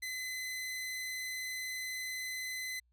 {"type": "tone", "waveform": "sawtooth", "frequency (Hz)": 2029, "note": "B6", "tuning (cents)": 46, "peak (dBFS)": -34, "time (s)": [0.02, 2.8], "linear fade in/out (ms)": 10, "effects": ["added 60 Hz sine -69 dBFS peak until 2.92 s"]}